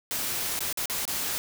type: noise with dropouts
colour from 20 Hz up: white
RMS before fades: -30 dBFS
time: 0.11-1.38 s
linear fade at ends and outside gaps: 0 ms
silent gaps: 0.591-0.606 / 0.727-0.773 / 0.857-0.898 / 1.053-1.078 s
effects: none